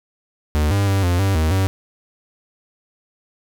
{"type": "tone with pitch steps", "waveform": "45% pulse", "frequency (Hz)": [75.4, 100.1, 97.8, 88.1, 97.6, 79, 95.8], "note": ["D2", "G2", "G2", "F2", "G2", "D#2", "G2"], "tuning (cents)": [46, 37, -4, 16, -7, 27, -39], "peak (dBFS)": -15, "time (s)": [0.55, 1.67], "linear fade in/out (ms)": 0, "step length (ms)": 160, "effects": []}